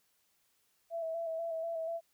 sine tone with vibrato, 659.3 Hz, E5, in tune, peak -34 dBFS, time 0.9-2.01 s, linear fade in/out 50 ms, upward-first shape square, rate 4.1 Hz, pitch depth 27 cents each way, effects white hiss -74 dBFS RMS until 2.13 s

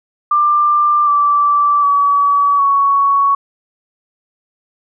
sine tone with pitch steps, 1188 / 1163.6 / 1139.6 / 1116.2 Hz, D6 / D6 / C#6 / C#6, +20 / -16 / +48 / +12 cents, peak -9 dBFS, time 0.31-3.35 s, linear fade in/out 5 ms, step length 760 ms, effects none

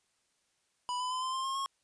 square tone with pitch steps, 987.8 / 1003.9 / 1020.3 / 1036.9 / 1053.8 / 1071 / 1088.5 Hz, B5 / B5 / C6 / C6 / C6 / C6 / C#6, 0 / +28 / -44 / -16 / +12 / +40 / -32 cents, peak -33 dBFS, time 0.89-1.66 s, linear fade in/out 0 ms, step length 110 ms, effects white hiss -75 dBFS RMS until 1.83 s + resampled to 22050 Hz

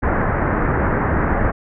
pink low-pass noise, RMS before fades -18 dBFS, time 0.02-1.52 s, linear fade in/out 20 ms, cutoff 1900 Hz, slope 48 dB/octave, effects none

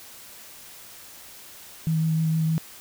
sine tone with vibrato, 160.1 Hz, D#3, 50 cents sharp, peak -20 dBFS, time 1.87-2.58 s, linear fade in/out 0 ms, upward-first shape triangle, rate 6.5 Hz, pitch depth 17 cents each way, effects white hiss -45 dBFS RMS until 2.8 s

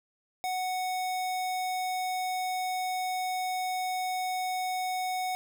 square tone, 740 Hz, F#5, in tune, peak -30 dBFS, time 0.44-5.35 s, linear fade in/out 0 ms, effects none

